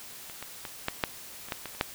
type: clicks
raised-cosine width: 0.3 ms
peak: -27 / -22 / -21 / -11 / -8 / -25 / -14 / -21 / -30 / -8 dBFS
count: 10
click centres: 0.298 / 0.426 / 0.652 / 0.884 / 1.038 / 1.486 / 1.522 / 1.657 / 1.75 / 1.811 s
effects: white hiss -45 dBFS RMS until 1.94 s